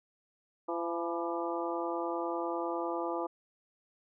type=harmonic tone with a mistuned harmonic; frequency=170 Hz; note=F3; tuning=46 cents flat; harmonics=2 / 3 / 4 / 5 / 6 / 7; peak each=-36 / -38 / -39 / -40 / -41 / -41 dBFS; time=0.68-3.27 s; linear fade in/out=10 ms; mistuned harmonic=6; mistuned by=-55 cents; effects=none